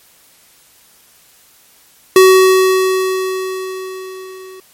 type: tone with level ramp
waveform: square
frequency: 376.2 Hz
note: F#4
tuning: 29 cents sharp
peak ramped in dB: -3 to -33 dBFS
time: 2.16-4.6 s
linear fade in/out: 2 ms
effects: white hiss -48 dBFS RMS until 4.73 s + MP3 64 kbps